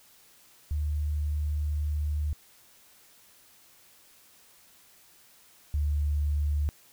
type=tone pair in turn; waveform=sine; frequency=74.7 / 73.5 Hz; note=D2 / D2; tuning=+30 / +2 cents; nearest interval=unison; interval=28 cents; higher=first; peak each=-26 / -24 dBFS; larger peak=second; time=0.71-2.33 / 5.74-6.69 s; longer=first; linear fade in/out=0 ms; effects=white hiss -58 dBFS RMS until 6.92 s